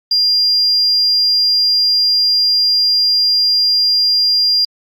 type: tone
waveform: sine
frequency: 4800 Hz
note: D8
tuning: 37 cents sharp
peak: -9 dBFS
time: 0.11-4.65 s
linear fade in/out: 5 ms
effects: tanh soft clip ceiling -6 dBFS + Opus 48 kbps